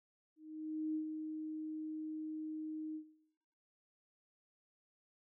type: tone with ADSR envelope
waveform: sine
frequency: 311.5 Hz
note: D#4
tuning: 2 cents sharp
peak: -35 dBFS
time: 0.36-3.04 s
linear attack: 590 ms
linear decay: 95 ms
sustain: -6 dB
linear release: 83 ms
effects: noise-tail reverb RT60 1.0 s tail -17 dB re dry